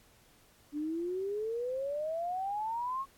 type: exponential sweep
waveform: sine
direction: up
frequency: 288.8 to 1105 Hz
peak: -32 dBFS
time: 0.72-3.06 s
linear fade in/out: 50 ms
effects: pink hiss -63 dBFS RMS until 3.17 s + AAC 64 kbps